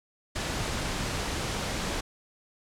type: noise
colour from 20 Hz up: pink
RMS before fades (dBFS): -31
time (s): 0.35-2.01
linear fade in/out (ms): 10
effects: low-pass 8000 Hz 12 dB/octave